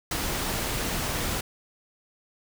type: noise with ADSR envelope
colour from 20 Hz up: pink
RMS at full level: -27 dBFS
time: 0.11-1.41 s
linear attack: 3 ms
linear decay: 44 ms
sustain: -2 dB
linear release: 6 ms
effects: none